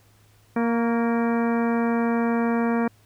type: harmonic tone with a mistuned harmonic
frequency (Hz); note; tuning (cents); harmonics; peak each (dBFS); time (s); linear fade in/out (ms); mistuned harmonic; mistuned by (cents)
233.1; A#3; 0; 1 / 2 / 3 / 4 / 5 / 6 / 7 / 8 / 10; -21 / -27 / -31 / -33 / -35 / -37 / -38 / -39 / -41; 0.56-2.88; 5; 5; -38
effects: added 105 Hz sine -56 dBFS peak until 3.05 s + pink hiss -60 dBFS RMS until 3.05 s